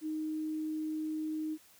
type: tone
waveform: sine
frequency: 311.1 Hz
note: D#4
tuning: in tune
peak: -33 dBFS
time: 0.01-1.58 s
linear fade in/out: 50 ms
effects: white hiss -61 dBFS RMS until 1.79 s + high-pass 60 Hz 12 dB/octave